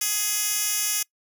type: tone with high-pass filter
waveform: 10% pulse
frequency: 418 Hz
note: G#4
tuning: 11 cents sharp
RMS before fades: -25 dBFS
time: 0.01-1.03 s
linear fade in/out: 5 ms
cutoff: 5700 Hz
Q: 0.68
effects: noise-tail reverb RT60 0.1 s tail -23 dB re dry